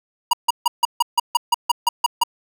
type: tone bursts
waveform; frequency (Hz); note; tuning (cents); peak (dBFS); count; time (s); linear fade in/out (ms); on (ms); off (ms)
square; 955; A#5; +42; -13; 12; 0.31-2.236; 5; 23; 150
effects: none